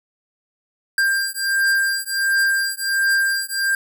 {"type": "beating tone pair", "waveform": "square", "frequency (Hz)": [1590, 1591.4], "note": ["G6", "G6"], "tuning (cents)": [24, 26], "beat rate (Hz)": 1.4, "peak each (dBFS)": -21, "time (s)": [0.98, 3.75], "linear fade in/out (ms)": 2, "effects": []}